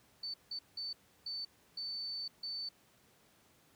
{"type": "tone bursts at uneven times", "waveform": "sine", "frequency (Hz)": 4526, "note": "C#8", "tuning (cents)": 35, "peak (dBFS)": -38, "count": 6, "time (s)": [[0.23, 0.34], [0.51, 0.59], [0.77, 0.93], [1.26, 1.45], [1.77, 2.28], [2.43, 2.69]], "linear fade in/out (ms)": 5, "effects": ["pink hiss -67 dBFS RMS until 3.75 s", "high-pass 80 Hz 12 dB/octave"]}